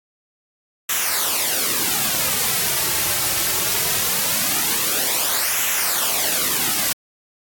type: noise with flanger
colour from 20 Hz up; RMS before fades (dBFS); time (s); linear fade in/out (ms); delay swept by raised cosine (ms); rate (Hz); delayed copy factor
white; -20; 0.89-6.93; 5; 0.21 to 4.21; 0.21; -0.65
effects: AAC 64 kbps